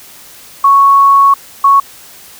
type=tone bursts at uneven times; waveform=sine; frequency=1108.7 Hz; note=C#6; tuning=in tune; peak=-3 dBFS; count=2; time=0.64-1.34 / 1.64-1.8 s; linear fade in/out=5 ms; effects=white hiss -36 dBFS RMS until 2.39 s